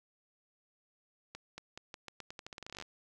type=accelerating click train; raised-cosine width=0.2 ms; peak=-27 dBFS; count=21; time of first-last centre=1.35-2.824 s; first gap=230 ms; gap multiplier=0.85; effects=none